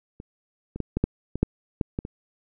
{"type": "clicks", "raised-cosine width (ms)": 3, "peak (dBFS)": [-26, -21, -13, -11, -7, -16, -6, -10, -14, -21], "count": 10, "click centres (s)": [0.201, 0.76, 0.803, 0.97, 1.04, 1.356, 1.43, 1.812, 1.989, 2.051], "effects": []}